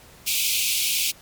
pink high-pass noise, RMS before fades -23 dBFS, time 0.26-1.12 s, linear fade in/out 20 ms, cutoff 2300 Hz, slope 96 dB/octave, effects pink hiss -49 dBFS RMS until 1.21 s + MP3 96 kbps

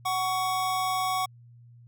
square tone pair together, 746 / 1117.7 Hz, F#5 / C#6, +14 / +14 cents, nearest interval perfect fifth, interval 700 cents, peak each -29 / -29 dBFS, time 0.05-1.26 s, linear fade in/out 10 ms, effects added 119 Hz sine -49 dBFS peak until 1.87 s

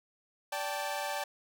sawtooth chord, D suspended fourth, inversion none, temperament equal with one note detuned, 581.3 / 784 / 880 Hz, D5 / G5 / A5, -18 / 0 / 0 cents, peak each -34 dBFS, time 0.52-1.24 s, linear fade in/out 5 ms, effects none

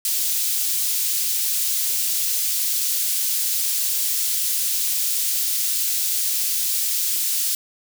white high-pass noise, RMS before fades -22 dBFS, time 0.05-7.55 s, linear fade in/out 2 ms, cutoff 4100 Hz, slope 12 dB/octave, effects none

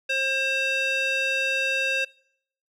square tone with band-pass filter, 534 Hz, C5, 35 cents sharp, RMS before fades -25 dBFS, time 0.09-2.05 s, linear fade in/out 10 ms, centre 2600 Hz, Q 2.2, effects noise-tail reverb RT60 0.7 s tail -24 dB re dry

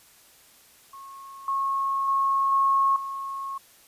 sine tone with level steps, 1091 Hz, C#6, 28 cents flat, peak -40 / -23 / -20 / -18 / -30 dBFS, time 0.93-3.58 s, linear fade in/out 5 ms, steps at 1.48 / 2.08 / 2.52 / 2.96 s, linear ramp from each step 2 ms, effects white hiss -55 dBFS RMS until 3.87 s + resampled to 32000 Hz

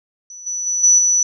sine tone with level steps, 5940 Hz, F#8, 6 cents sharp, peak -33 / -21 / -17 / -8 / -12 dBFS, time 0.3-1.23 s, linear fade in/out 2 ms, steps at 0.46 / 0.66 / 0.83 / 0.98 s, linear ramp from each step 10 ms, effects none

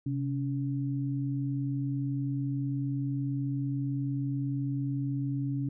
sine tone pair together, 132.99 / 281.8 Hz, C3 / C#4, +29 / +29 cents, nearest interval octave + minor second, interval 1300 cents, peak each -30 / -33 dBFS, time 0.06-5.69 s, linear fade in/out 5 ms, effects none

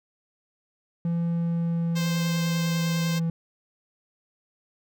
triangle tone with pitch glide, 169.3 to 165.53 Hz, E3 to E3, +46 to +8 cents, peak -21 dBFS, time 1.05-3.3 s, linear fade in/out 2 ms, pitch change -38 cents, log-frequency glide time 1.24-2.92 s
5% pulse tone with vibrato, 523.3 Hz, C5, in tune, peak -20 dBFS, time 1.95-3.2 s, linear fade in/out 20 ms, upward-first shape sine, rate 10 Hz, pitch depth 12 cents each way
effects none

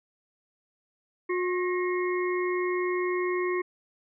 harmonic tone with a mistuned harmonic, 360 Hz, F#4, 47 cents flat, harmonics 1 / 3 / 5 / 6, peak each -26 / -34 / -37 / -36 dBFS, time 1.29-3.62 s, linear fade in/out 10 ms, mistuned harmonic 5, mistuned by +64 cents, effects none

